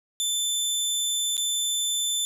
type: tone with dropouts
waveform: 20% pulse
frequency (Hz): 3531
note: A7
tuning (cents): +5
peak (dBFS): -18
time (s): 0.2-2.25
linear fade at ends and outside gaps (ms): 0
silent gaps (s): 1.368-1.378
effects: none